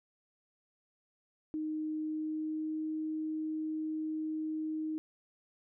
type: tone with pitch glide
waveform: sine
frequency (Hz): 310 to 312.5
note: D#4 to D#4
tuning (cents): -6 to +8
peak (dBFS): -33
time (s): 1.54-4.98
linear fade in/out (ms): 0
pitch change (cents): +14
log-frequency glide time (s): 2-2.85
effects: none